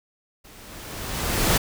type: noise with level ramp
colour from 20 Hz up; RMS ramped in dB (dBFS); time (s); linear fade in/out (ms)
pink; -48 to -18; 0.44-1.58; 10
effects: none